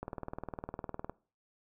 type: click train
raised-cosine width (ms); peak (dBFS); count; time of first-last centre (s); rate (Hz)
1; -24; 22; 0.03-1.096; 19.7
effects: noise-tail reverb RT60 0.4 s tail -22 dB re dry